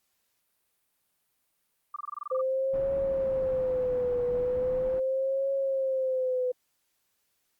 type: tone bursts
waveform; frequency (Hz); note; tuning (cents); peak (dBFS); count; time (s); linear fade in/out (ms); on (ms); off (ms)
sine; 1185; D6; +15; -32; 11; 1.94-2.413; 5; 23; 22
type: tone with vibrato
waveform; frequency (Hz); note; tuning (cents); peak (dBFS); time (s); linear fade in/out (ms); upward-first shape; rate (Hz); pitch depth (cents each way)
sine; 517; C5; -21; -25; 2.31-6.52; 10; triangle; 0.39; 100
type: low-pass noise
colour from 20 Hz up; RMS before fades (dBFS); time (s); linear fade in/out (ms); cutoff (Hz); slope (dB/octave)
pink; -42; 2.73-5; 10; 980; 12
effects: white hiss -75 dBFS RMS until 7.59 s + Opus 48 kbps